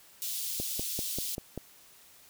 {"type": "high-pass noise", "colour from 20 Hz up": "white", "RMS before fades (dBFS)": -35, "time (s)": [0.22, 1.35], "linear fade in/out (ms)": 0, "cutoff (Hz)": 3200, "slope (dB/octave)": 24}
{"type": "click train", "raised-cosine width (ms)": 2, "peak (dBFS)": -22, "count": 6, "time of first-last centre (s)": [0.6, 1.577], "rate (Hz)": 5.12}
{"effects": ["white hiss -57 dBFS RMS until 2.29 s"]}